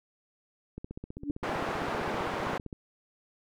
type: click train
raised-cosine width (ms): 3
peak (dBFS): -26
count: 31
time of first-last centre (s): 0.78-2.728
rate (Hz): 15.4
type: tone with exponential growth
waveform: sine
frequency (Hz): 288.8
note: D4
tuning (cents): -29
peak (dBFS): -24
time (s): 1.18-1.31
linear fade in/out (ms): 2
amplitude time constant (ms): 27
type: band-pass noise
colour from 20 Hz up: white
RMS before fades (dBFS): -33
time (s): 1.43-2.58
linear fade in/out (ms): 5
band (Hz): 170 to 1100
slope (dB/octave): 12
effects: none